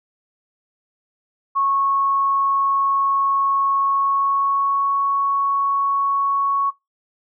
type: tone with pitch glide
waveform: sine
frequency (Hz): 1100 to 1110.2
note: C#6 to C#6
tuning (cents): -14 to +2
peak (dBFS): -16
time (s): 1.55-6.71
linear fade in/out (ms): 20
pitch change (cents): +16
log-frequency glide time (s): 3.72-4.94
effects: noise-tail reverb RT60 0.2 s tail -21 dB re dry